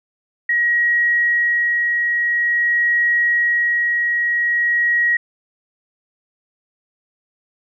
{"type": "tone with tremolo", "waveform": "sine", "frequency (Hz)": 1900, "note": "A#6", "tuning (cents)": 33, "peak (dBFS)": -13, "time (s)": [0.49, 5.17], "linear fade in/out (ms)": 5, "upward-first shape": "sine", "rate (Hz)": 0.48, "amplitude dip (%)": 25, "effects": []}